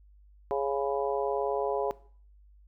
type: harmonic tone with a mistuned harmonic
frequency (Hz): 138.59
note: C#3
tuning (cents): 0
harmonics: 3 / 4 / 5 / 6 / 7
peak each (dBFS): -30 / -32 / -34 / -36 / -37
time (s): 0.51-1.91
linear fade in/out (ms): 0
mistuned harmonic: 7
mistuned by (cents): +35
effects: noise-tail reverb RT60 0.5 s tail -19 dB re dry + added 50 Hz sine -54 dBFS peak until 2.67 s